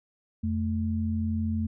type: tone pair together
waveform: sine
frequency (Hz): 87.31 / 220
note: F2 / A3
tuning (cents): 0 / 0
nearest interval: octave + major third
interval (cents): 1600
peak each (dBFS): -28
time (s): 0.43-1.67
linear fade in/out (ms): 10
effects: none